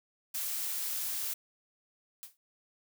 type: noise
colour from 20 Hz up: blue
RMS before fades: -35 dBFS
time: 0.34-1.34 s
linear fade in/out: 10 ms
type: noise with exponential decay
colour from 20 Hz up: blue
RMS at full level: -41 dBFS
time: 2.23-2.37 s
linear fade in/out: 0 ms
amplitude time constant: 30 ms
effects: none